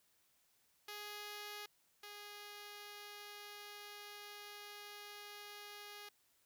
5% pulse tone pair in turn, 415.3 / 412.7 Hz, G#4 / G#4, 0 / -11 cents, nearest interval unison, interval 11 cents, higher first, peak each -35 / -39 dBFS, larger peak first, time 0.88-1.66 / 2.03-6.09 s, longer second, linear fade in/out 5 ms, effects white hiss -75 dBFS RMS until 6.45 s

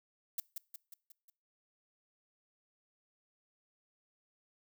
violet noise with echo, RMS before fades -36 dBFS, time 0.38-0.4 s, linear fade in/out 2 ms, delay 180 ms, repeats 5, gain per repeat -5 dB, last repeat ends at 1.3 s, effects noise-tail reverb RT60 0.4 s tail -24 dB re dry

